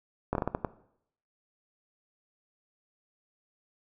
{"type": "slowing click train", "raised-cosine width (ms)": 1, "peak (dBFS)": -14, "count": 7, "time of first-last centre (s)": [0.33, 0.648], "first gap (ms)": 22, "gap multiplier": 1.35, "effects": ["noise-tail reverb RT60 0.7 s tail -17 dB re dry"]}